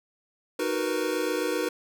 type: chord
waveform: square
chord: B major seventh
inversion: first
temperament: equal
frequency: 311.1 / 370 / 466.2 / 493.9 Hz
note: D#4 / F#4 / A#4 / B4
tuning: 0 / 0 / 0 / 0 cents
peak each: -32 dBFS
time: 0.59-1.69 s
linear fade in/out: 5 ms
effects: none